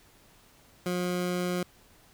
20% pulse tone, 178.9 Hz, F3, 42 cents sharp, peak -23 dBFS, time 0.86-1.63 s, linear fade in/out 2 ms, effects pink hiss -59 dBFS RMS until 2.13 s

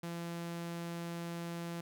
sawtooth tone, 170 Hz, F3, 46 cents flat, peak -35 dBFS, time 0.03-1.81 s, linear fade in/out 5 ms, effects none

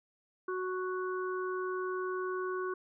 harmonic tone, 370 Hz, F#4, in tune, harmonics 1 / 3 / 4, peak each -34 / -39 / -42 dBFS, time 0.48-2.74 s, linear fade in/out 5 ms, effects none

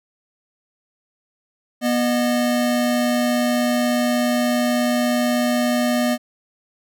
square tone pair together, 242.9 / 612.1 Hz, B3 / D#5, -29 / -28 cents, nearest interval octave + major third, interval 1601 cents, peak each -19 / -23 dBFS, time 1.81-6.18 s, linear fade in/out 50 ms, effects none

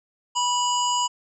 harmonic tone with a mistuned harmonic, 980 Hz, B5, 14 cents flat, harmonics 1 / 3 / 5 / 7 / 8, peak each -22 / -27 / -34 / -30 / -33 dBFS, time 0.35-1.08 s, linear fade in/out 20 ms, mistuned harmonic 8, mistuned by -56 cents, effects none

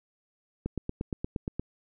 click train, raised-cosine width 3 ms, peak -18 dBFS, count 9, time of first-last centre 0.66-1.596 s, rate 8.55 Hz, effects none

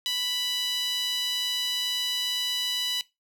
sawtooth tone with high-pass filter, 987.8 Hz, B5, in tune, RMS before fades -28 dBFS, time 0.06-3.01 s, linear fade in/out 0 ms, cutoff 3400 Hz, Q 8, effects noise-tail reverb RT60 0.2 s tail -19 dB re dry

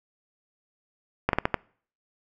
slowing click train, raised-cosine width 0.5 ms, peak -6 dBFS, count 5, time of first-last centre 1.29-1.543 s, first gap 42 ms, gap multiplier 1.28, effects noise-tail reverb RT60 0.5 s tail -25 dB re dry

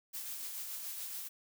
blue noise with tremolo, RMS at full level -41 dBFS, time 0.13-1.29 s, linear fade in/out 20 ms, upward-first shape sine, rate 7 Hz, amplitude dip 30%, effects none

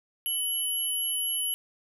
sine tone pair together, 2984 / 11248 Hz, F#7 / F9, +14 / +11 cents, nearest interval octave + major seventh, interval 2297 cents, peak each -31 / -28 dBFS, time 0.26-1.54 s, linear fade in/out 0 ms, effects none

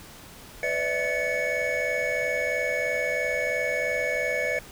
triangle tone cluster, 502 / 585 / 648 / 1732 / 2224 Hz, B4 / D5 / E5 / A6 / C#7, +28 / -7 / -30 / -28 / +5 cents, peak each -29 / -29 / -31 / -30 / -27 dBFS, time 0.63-4.59 s, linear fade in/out 2 ms, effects pink hiss -46 dBFS RMS until 4.71 s

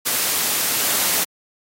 white noise with amplitude modulation, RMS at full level -17 dBFS, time 0.05-1.25 s, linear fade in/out 20 ms, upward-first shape sine, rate 221 Hz, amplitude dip 55%, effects high-pass 150 Hz 12 dB/octave + AAC 48 kbps

